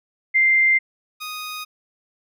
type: tone pair in turn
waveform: sine / 15% pulse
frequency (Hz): 2092 / 1243.9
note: C7 / D#6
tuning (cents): -1 / -1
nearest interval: major sixth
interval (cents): 900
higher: first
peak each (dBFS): -13 / -23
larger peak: first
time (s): 0.34-0.79 / 1.2-1.65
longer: neither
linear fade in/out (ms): 20
effects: none